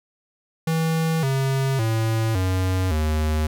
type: tone with pitch steps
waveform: square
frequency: 162 / 134.66 / 111.93 / 93.04 / 77.34 Hz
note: E3 / C#3 / A2 / F#2 / D#2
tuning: -30 / -50 / +30 / +10 / -10 cents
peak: -20 dBFS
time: 0.67-3.47 s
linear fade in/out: 5 ms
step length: 560 ms
effects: none